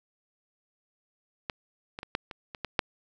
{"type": "clicks", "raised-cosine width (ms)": 0.3, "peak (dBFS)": [-15, -21, -22, -11, -23, -23, -16, -6], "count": 8, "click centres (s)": [1.498, 1.989, 2.031, 2.151, 2.312, 2.548, 2.647, 2.792], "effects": []}